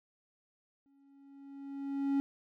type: tone with exponential growth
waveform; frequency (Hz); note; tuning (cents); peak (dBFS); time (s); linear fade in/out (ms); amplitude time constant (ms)
triangle; 277.2; C#4; 0; -24; 0.86-2.2; 0; 290
effects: none